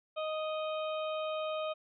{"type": "harmonic tone", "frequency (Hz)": 623, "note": "D#5", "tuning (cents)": 2, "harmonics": [1, 2, 4, 5, 6], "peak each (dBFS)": [-34, -40, -46, -48, -50], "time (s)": [0.16, 1.74], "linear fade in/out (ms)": 20, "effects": []}